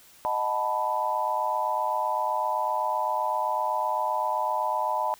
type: chord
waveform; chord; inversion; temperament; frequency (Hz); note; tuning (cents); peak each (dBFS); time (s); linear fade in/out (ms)
sine; B dominant seventh; first; equal; 622.3 / 740 / 880 / 987.8; D#5 / F#5 / A5 / B5; 0 / 0 / 0 / 0; -31 / -34 / -28 / -28; 0.25-5.14; 0
effects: white hiss -54 dBFS RMS until 5.19 s